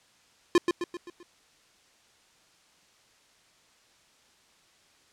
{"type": "tone with echo", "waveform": "square", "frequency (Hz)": 349.2, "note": "F4", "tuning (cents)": 0, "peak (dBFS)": -17, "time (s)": [0.55, 0.58], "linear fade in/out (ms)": 2, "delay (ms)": 130, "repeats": 5, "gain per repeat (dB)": -6, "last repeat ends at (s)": 1.23, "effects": ["white hiss -62 dBFS RMS until 5.12 s", "low-pass 7000 Hz 12 dB/octave"]}